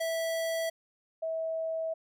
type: tone pair in turn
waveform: square / sine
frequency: 656 / 647.7 Hz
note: E5 / E5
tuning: -9 / -31 cents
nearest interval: unison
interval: 22 cents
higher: first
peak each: -30 / -30 dBFS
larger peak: neither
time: 0-0.7 / 1.22-1.94 s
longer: second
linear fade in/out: 10 ms
effects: none